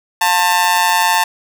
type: tone with amplitude modulation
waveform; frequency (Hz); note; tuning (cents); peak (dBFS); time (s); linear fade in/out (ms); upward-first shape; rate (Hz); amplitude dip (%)
sawtooth; 892; A5; +23; -4; 0.21-1.24; 5; sine; 182; 80
effects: none